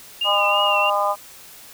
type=tone with vibrato; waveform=sine; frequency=2791 Hz; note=F7; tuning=2 cents flat; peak=-19 dBFS; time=0.21-0.9 s; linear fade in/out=5 ms; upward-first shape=triangle; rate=3 Hz; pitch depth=64 cents each way
type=harmonic tone; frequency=202.9 Hz; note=G#3; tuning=40 cents flat; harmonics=3 / 4 / 5 / 6; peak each=-23 / -23 / -23 / -23 dBFS; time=0.24-1.16 s; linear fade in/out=50 ms
effects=white hiss -43 dBFS RMS until 1.73 s